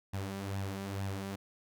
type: tone with flanger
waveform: sawtooth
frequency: 97.9 Hz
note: G2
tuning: 2 cents flat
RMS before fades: -38 dBFS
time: 0.13-1.36 s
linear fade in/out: 10 ms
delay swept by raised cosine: 1.1 to 5.2 ms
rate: 2.2 Hz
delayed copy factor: +0.55
effects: none